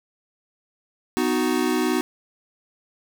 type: chord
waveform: square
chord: B major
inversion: none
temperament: equal with one note detuned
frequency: 249.8 / 311.1 / 370 Hz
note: B3 / D#4 / F#4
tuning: +20 / 0 / 0 cents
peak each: -25 dBFS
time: 1.17-2.01 s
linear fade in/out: 0 ms
effects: none